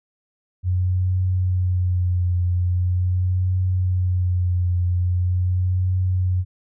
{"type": "tone with vibrato", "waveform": "sine", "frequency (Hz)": 90.6, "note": "F#2", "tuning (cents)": -36, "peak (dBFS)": -17, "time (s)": [0.63, 6.45], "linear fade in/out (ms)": 50, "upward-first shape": "triangle", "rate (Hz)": 0.42, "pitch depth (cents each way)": 36, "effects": []}